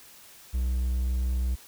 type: tone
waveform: triangle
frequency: 62.4 Hz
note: B1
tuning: 19 cents sharp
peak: -22 dBFS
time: 0.53-1.56 s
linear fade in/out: 20 ms
effects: white hiss -51 dBFS RMS until 1.67 s